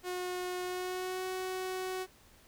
sawtooth tone with pitch glide, 362.3 to 372.5 Hz, F#4 to F#4, -36 to +12 cents, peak -31 dBFS, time 0.03-2.07 s, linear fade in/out 50 ms, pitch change +48 cents, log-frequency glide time 0.64-1.25 s, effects pink hiss -61 dBFS RMS until 2.47 s

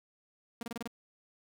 sawtooth tone bursts, 233.6 Hz, A#3, 4 cents sharp, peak -33 dBFS, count 6, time 0.61-0.875 s, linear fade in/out 2 ms, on 20 ms, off 29 ms, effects none

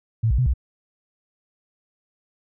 sine tone with pitch steps, 112.5 / 58.8 / 126.8 / 63.2 Hz, A2 / A#1 / B2 / B1, +39 / +16 / +46 / +41 cents, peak -16 dBFS, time 0.23-0.538 s, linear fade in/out 10 ms, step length 77 ms, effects none

